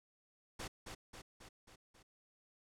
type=noise with echo; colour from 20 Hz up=pink; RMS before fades=-44 dBFS; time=0.59-0.68 s; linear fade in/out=10 ms; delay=270 ms; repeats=5; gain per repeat=-4 dB; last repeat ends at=2.03 s; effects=low-pass 9000 Hz 12 dB/octave

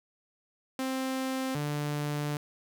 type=tone pair in turn; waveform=sawtooth; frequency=262.5 / 147.32 Hz; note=C4 / D3; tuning=+6 / +6 cents; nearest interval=minor seventh; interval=1000 cents; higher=first; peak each=-26 dBFS; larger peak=neither; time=0.79-1.55 / 1.55-2.37 s; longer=second; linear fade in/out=2 ms; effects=none

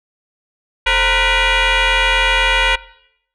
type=tone with frequency modulation; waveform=sine; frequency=440 Hz; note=A4; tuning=in tune; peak=-9 dBFS; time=0.86-2.76 s; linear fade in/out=10 ms; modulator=484 Hz; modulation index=5.8; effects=noise-tail reverb RT60 0.7 s tail -20 dB re dry + tanh soft clip ceiling -10 dBFS

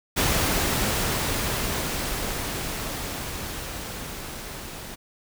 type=noise with level ramp; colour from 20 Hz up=pink; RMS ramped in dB=-22 to -38 dBFS; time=0.16-4.96 s; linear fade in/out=20 ms; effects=none

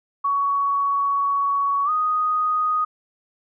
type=tone with pitch glide; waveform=sine; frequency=1121 to 1243.8 Hz; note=C#6 to D#6; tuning=+19 to -1 cents; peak=-18 dBFS; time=0.24-2.85 s; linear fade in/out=10 ms; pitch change=+180 cents; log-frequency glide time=1.85-1.9 s; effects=none

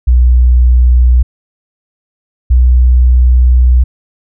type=tone pair in turn; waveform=sine; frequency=61.4 / 62.04 Hz; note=B1 / B1; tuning=-9 / +9 cents; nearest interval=unison; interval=18 cents; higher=second; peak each=-3 dBFS; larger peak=neither; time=0.07-1.23 / 2.5-3.84 s; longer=second; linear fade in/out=10 ms; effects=none

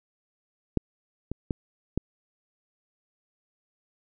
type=clicks; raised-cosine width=3 ms; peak=-9 / -18 / -14 / -12 dBFS; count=4; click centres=0.773 / 1.316 / 1.508 / 1.976 s; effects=none

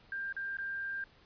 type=tone with dropouts; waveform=sine; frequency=1591 Hz; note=G6; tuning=25 cents sharp; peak=-35 dBFS; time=0.12-1.04 s; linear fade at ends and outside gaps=2 ms; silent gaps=0.326-0.365 / 0.57-0.585 s; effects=pink hiss -62 dBFS RMS until 1.25 s + resampled to 11025 Hz

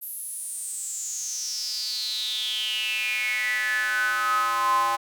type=tone with high-pass filter sweep; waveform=square; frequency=115.6 Hz; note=A#2; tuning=14 cents flat; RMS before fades=-27 dBFS; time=0.01-4.97 s; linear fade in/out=20 ms; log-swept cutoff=12000 to 920 Hz; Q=9.4; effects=none

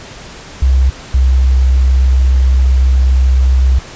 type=tone pair in turn; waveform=sine; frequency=65.41 / 64.81 Hz; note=C2 / C2; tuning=0 / -16 cents; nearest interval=unison; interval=16 cents; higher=first; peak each=-6 dBFS; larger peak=neither; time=0.62-0.9 / 1.14-3.79 s; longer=second; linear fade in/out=5 ms; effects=pink hiss -32 dBFS RMS until 3.95 s + resampled to 16000 Hz

